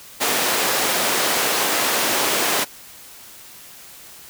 pink high-pass noise, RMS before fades -20 dBFS, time 0.2-2.65 s, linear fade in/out 20 ms, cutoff 400 Hz, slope 12 dB/octave, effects white hiss -42 dBFS RMS until 4.29 s

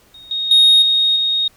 sine tone with level steps, 3729 Hz, A#7, in tune, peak -37 / -18 / -5 / -11 / -14 dBFS, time 0.14-1.48 s, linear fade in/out 5 ms, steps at 0.31 / 0.51 / 0.82 / 1.16 s, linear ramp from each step 2 ms, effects tanh soft clip ceiling -5 dBFS + pink hiss -52 dBFS RMS until 1.56 s

